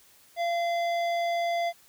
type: tone with hard clipping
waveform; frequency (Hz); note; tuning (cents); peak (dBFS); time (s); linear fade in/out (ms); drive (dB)
triangle; 686; F5; -31; -27; 0.36-1.73; 50; 16
effects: white hiss -58 dBFS RMS until 1.88 s